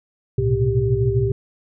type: tone cluster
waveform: sine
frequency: 64.7 / 110.4 / 123.1 / 130.5 / 393.5 Hz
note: C2 / A2 / B2 / C3 / G4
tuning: -19 / +6 / -5 / -4 / +7 cents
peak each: -27 / -21 / -21 / -25 / -21 dBFS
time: 0.38-1.32 s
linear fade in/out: 5 ms
effects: none

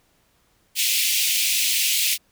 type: high-pass noise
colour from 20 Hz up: pink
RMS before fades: -21 dBFS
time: 0.75-2.18 s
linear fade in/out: 50 ms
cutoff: 2300 Hz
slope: 48 dB/octave
effects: pink hiss -63 dBFS RMS until 2.31 s

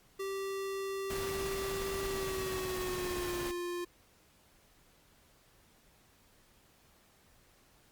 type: tone with pitch glide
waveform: square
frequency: 389.8 to 351.3 Hz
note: G4 to F4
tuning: -10 to +10 cents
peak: -36 dBFS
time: 0.19-3.85 s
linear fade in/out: 10 ms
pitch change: -180 cents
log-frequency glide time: 2.07-3.4 s
type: noise with tremolo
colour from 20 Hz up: pink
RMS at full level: -40 dBFS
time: 1.1-3.51 s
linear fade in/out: 2 ms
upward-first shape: triangle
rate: 17 Hz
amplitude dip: 25%
effects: pink hiss -65 dBFS RMS until 7.91 s + Opus 48 kbps

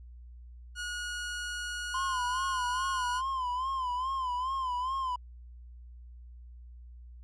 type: tone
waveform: sawtooth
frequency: 1449 Hz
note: F#6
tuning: 37 cents flat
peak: -31 dBFS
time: 0.75-3.22 s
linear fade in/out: 50 ms
type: tone with vibrato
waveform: triangle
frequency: 1028 Hz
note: C6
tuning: 31 cents flat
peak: -28 dBFS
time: 1.94-5.16 s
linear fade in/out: 5 ms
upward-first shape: sine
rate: 2.4 Hz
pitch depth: 84 cents each way
effects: added 60 Hz sine -46 dBFS peak until 7.23 s + resampled to 22050 Hz

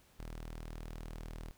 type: tone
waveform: sawtooth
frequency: 39.77 Hz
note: D#1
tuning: 39 cents sharp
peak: -39 dBFS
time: 0.19-1.51 s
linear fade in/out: 0 ms
effects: pink hiss -66 dBFS RMS until 1.57 s

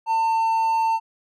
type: tone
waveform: triangle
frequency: 899 Hz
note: A5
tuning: 37 cents sharp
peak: -16 dBFS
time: 0.06-1 s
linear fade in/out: 50 ms
effects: none

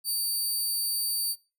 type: tone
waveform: 15% pulse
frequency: 4614 Hz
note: D8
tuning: 31 cents flat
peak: -20 dBFS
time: 0.04-1.36 s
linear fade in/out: 50 ms
effects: noise-tail reverb RT60 0.3 s tail -21 dB re dry

